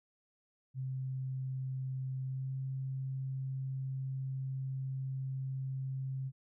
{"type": "tone with pitch glide", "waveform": "sine", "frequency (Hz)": [131.3, 132.98], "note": ["C3", "C3"], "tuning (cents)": [6, 28], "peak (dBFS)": -35, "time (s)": [0.74, 6.32], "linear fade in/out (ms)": 50, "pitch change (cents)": 22, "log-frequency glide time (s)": [2.25, 2.53], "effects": []}